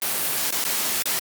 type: noise with dropouts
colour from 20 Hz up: white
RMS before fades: -24 dBFS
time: 0.02-1.19 s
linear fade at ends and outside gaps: 0 ms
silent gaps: 0.506-0.524 / 0.64-0.651 / 1.024-1.057 s
effects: high-pass 150 Hz 12 dB/octave + Opus 32 kbps